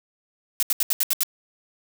blue noise bursts, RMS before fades -21 dBFS, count 7, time 0.6-1.233 s, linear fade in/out 0 ms, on 27 ms, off 74 ms, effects none

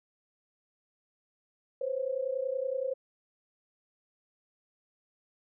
sine tone pair together, 508 / 538.6 Hz, B4 / C#5, +49 / -50 cents, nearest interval minor second, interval 101 cents, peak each -33 / -32 dBFS, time 1.81-2.94 s, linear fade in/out 5 ms, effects none

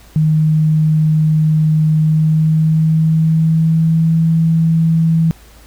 sine tone with pitch glide, 155.56 to 162.92 Hz, D#3 to E3, 0 to -20 cents, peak -9 dBFS, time 0.16-5.31 s, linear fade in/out 0 ms, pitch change +80 cents, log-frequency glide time 1.94-4.19 s, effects added 55 Hz sine -41 dBFS peak until 5.66 s + pink hiss -45 dBFS RMS until 5.66 s

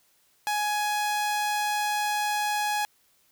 sawtooth tone, 836 Hz, G#5, 11 cents sharp, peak -21 dBFS, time 0.47-2.85 s, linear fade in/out 0 ms, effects white hiss -65 dBFS RMS until 3.31 s

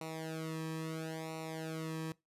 sawtooth tone with flanger, 160.1 Hz, D#3, 50 cents sharp, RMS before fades -41 dBFS, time 0.01-2.12 s, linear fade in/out 2 ms, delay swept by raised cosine 0.61 to 1.41 ms, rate 0.74 Hz, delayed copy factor -1, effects noise-tail reverb RT60 0.2 s tail -21 dB re dry + resampled to 32000 Hz

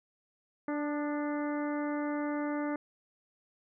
harmonic tone with a mistuned harmonic, 293.7 Hz, D4, in tune, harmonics 1 / 2 / 3 / 4 / 5 / 6 / 7, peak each -32 / -38 / -42 / -44 / -46 / -48 / -49 dBFS, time 0.68-2.76 s, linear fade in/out 2 ms, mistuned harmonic 4, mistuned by +33 cents, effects none

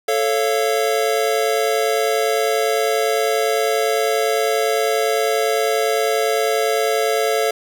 square chord, A augmented, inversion none, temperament just, 440 / 550 / 687.5 Hz, A4 / C#5 / E#5, 0 / -14 / -27 cents, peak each -20 / -23 / -22 dBFS, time 0.08-7.51 s, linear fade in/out 5 ms, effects none

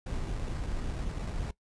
brown noise with sample-and-hold, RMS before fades -34 dBFS, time 0.06-1.51 s, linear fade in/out 5 ms, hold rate 3150 Hz, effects noise-tail reverb RT60 0.1 s tail -19 dB re dry + resampled to 22050 Hz

